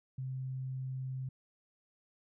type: tone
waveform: sine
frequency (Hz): 130.81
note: C3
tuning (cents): 0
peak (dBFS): -36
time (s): 0.18-1.29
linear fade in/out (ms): 5
effects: none